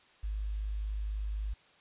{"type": "tone with quantisation", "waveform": "sine", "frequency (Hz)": 51.91, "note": "G#1", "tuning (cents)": 0, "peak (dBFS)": -32, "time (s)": [0.23, 1.54], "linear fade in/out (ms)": 10, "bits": 10, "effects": ["white hiss -62 dBFS RMS until 1.8 s", "resampled to 8000 Hz"]}